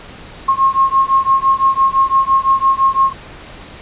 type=beating tone pair; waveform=sine; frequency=1074 / 1079.9 Hz; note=C6 / C#6; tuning=+45 / -46 cents; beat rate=5.9 Hz; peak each=-13 dBFS; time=0.48-3.13 s; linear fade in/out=10 ms; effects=pink hiss -35 dBFS RMS until 3.81 s + resampled to 8000 Hz